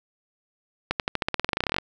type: accelerating click train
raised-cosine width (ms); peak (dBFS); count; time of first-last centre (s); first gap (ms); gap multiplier
0.3; -7; 20; 0.91-1.784; 88; 0.92
effects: none